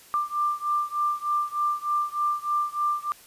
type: beating tone pair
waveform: sine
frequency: 1186 / 1189.3 Hz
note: D6 / D6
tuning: +17 / +21 cents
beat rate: 3.3 Hz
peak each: -26 / -27 dBFS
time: 0.14-3.12 s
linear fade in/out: 0 ms
effects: white hiss -51 dBFS RMS until 3.26 s + resampled to 32000 Hz